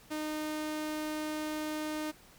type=tone; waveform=sawtooth; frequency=306.8 Hz; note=D#4; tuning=24 cents flat; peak=-30 dBFS; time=0.1-2.12 s; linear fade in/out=20 ms; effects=pink hiss -58 dBFS RMS until 2.38 s